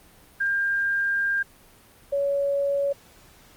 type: tone pair in turn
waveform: sine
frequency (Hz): 1600 / 561.5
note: G6 / C#5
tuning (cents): +35 / +22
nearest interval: octave + tritone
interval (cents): 1813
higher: first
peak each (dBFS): -21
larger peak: neither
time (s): 0.4-1.43 / 2.12-2.93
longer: first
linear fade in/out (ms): 10
effects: pink hiss -53 dBFS RMS until 3.56 s + Opus 32 kbps